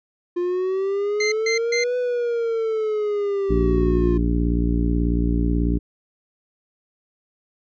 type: exponential two-way sweep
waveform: triangle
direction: up then down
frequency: 349.2 to 498.7 to 349.2 Hz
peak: -18 dBFS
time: 0.36-4.18 s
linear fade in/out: 10 ms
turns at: 1.97 s
type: tone bursts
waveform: sawtooth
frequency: 2084 Hz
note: C7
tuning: 7 cents flat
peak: -17 dBFS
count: 3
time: 1.2-1.84 s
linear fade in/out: 5 ms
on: 120 ms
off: 140 ms
type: harmonic tone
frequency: 58.27 Hz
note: A#1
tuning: in tune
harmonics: 1 / 2 / 3 / 4 / 5 / 6 / 7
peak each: -20 / -29 / -25 / -29 / -24 / -35 / -33 dBFS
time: 3.49-5.79 s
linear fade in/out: 20 ms
effects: resampled to 16000 Hz